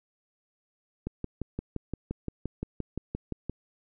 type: click train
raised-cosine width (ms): 3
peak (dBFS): -19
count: 15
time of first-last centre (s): 1.07-3.496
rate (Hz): 5.77
effects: none